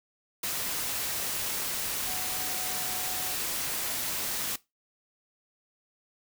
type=tone in noise; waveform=sine; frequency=740 Hz; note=F#5; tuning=in tune; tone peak=-42 dBFS; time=2.07-3.35 s; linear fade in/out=5 ms; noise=white; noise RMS=-32 dBFS; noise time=0.43-4.56 s; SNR=-13 dB; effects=noise-tail reverb RT60 0.2 s tail -19 dB re dry